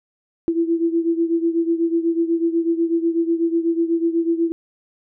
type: beating tone pair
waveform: sine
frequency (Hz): 331.7 / 339.8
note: E4 / F4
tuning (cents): +11 / -47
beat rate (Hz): 8.1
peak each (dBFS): -18 / -22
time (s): 0.48-4.52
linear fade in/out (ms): 0
effects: none